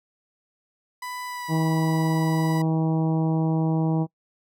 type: tone with pitch glide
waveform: 30% pulse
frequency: 994 to 979.7 Hz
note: B5 to B5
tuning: +11 to -14 cents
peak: -29 dBFS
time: 1.02-2.62 s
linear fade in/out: 5 ms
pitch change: -25 cents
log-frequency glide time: 1.25-1.47 s
type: harmonic tone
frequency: 160.3 Hz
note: E3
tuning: 48 cents flat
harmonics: 1 / 2 / 3 / 4 / 5 / 6 / 7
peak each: -21 / -26 / -34 / -36 / -35 / -38 / -47 dBFS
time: 1.48-4.07 s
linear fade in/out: 50 ms
effects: noise-tail reverb RT60 0.1 s tail -24 dB re dry